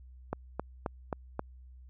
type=click train; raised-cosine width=1 ms; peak=-18 dBFS; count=5; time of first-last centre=0.33-1.394 s; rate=3.76 Hz; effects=added 63 Hz sine -49 dBFS peak until 1.89 s